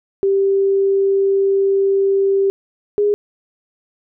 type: tone pair in turn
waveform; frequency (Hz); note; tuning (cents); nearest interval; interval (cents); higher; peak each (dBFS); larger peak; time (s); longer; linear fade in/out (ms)
sine; 392 / 412; G4 / G#4; 0 / -14; minor second; 86; second; -12; neither; 0.23-2.5 / 2.98-3.14; first; 0
effects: none